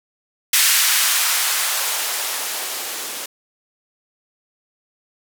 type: noise with band-pass filter sweep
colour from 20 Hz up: violet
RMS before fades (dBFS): -20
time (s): 0.53-3.26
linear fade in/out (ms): 5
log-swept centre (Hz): 1800 to 300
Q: 1
effects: none